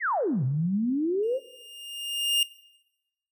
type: exponential two-way sweep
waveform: sine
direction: down then up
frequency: 2161 to 123.47 to 557 Hz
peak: -23 dBFS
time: 0-1.4 s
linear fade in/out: 50 ms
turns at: 0.44 s
type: tone with exponential growth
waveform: 45% pulse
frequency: 2825 Hz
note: F7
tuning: 19 cents sharp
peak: -20 dBFS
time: 1.23-2.43 s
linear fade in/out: 2 ms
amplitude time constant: 260 ms
effects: noise-tail reverb RT60 0.9 s tail -18 dB re dry